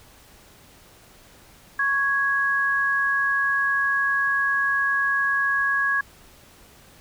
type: tone pair together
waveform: sine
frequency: 1108.7 / 1661.2 Hz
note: C#6 / G#6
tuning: 0 / 0 cents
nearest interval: perfect fifth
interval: 700 cents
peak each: -26 / -20 dBFS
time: 1.79-6.01 s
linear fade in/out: 5 ms
effects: pink hiss -51 dBFS RMS until 7 s